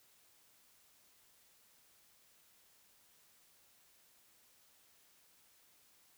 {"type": "silence", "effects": ["white hiss -68 dBFS RMS until 6.17 s"]}